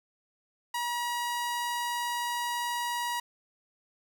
sawtooth tone, 959 Hz, A#5, 49 cents sharp, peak -26 dBFS, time 0.74-3.2 s, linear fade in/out 5 ms, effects none

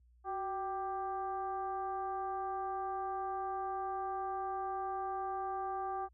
sine tone with frequency modulation, 777 Hz, G5, 16 cents flat, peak -35 dBFS, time 0.24-6.09 s, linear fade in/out 50 ms, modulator 403 Hz, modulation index 0.92, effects added 60 Hz sine -59 dBFS peak until 6.13 s + high-pass 60 Hz 12 dB/octave

